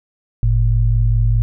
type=tone pair together; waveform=sine; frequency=47.63 / 112.6 Hz; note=G1 / A2; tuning=-49 / +40 cents; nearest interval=octave + minor third; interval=1489 cents; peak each=-14 dBFS; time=0.43-1.42 s; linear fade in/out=0 ms; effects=none